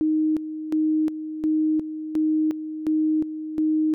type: tone with tremolo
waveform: sine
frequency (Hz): 311.1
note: D#4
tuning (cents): 0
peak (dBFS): -18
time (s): 0.01-3.94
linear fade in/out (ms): 0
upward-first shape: square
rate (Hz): 1.4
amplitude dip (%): 70
effects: none